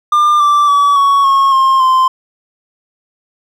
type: tone with pitch steps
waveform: triangle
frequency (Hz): 1199 / 1170.9 / 1143.5 / 1116.8 / 1090.6 / 1065.1 / 1040.2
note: D6 / D6 / D6 / C#6 / C#6 / C6 / C6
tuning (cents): +36 / -6 / -47 / +13 / -29 / +30 / -10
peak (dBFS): -5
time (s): 0.12-2.08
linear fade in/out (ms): 5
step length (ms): 280
effects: none